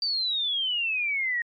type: exponential sweep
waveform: sine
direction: down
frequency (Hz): 4680 to 1864.7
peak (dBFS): -24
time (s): 0.02-1.42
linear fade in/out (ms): 2
effects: MP3 64 kbps